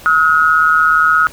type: tone pair together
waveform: sine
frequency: 1281 / 1437.9 Hz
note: E6 / F#6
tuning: -50 / -50 cents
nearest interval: major second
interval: 200 cents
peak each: -11 dBFS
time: 0.06-1.27 s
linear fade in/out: 0 ms
effects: pink hiss -37 dBFS RMS until 1.32 s